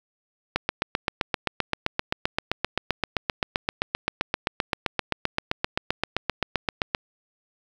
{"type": "click train", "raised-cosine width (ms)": 0.3, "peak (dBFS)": -6, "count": 50, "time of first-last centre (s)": [0.56, 6.949], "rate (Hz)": 7.67, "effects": ["7-bit"]}